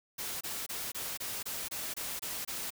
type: noise bursts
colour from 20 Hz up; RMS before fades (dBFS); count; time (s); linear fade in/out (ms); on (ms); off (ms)
white; -38; 10; 0.18-2.705; 10; 230; 25
effects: none